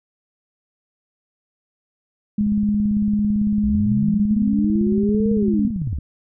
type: tone with pitch glide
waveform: sine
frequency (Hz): 207.7 to 209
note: G#3 to G#3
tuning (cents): 0 to +11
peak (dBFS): -16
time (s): 2.38-5.68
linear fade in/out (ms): 5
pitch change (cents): +11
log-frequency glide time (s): 2.62-4.02
type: click train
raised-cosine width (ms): 5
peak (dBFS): -18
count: 65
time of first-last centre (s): 2.41-5.985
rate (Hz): 17.9
type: linear two-way sweep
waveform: sine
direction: up then down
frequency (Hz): 51.91 to 466.2 to 51.91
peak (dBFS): -22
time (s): 3.63-5.99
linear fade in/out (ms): 20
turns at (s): 5.32
effects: none